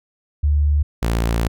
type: tone pair in turn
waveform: sine / sawtooth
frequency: 73.42 / 57.04 Hz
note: D2 / A#1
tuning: 0 / -37 cents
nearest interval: major third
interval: 437 cents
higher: first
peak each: -13 dBFS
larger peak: neither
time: 0.43-0.83 / 1.02-1.48 s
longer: second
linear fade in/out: 10 ms
effects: none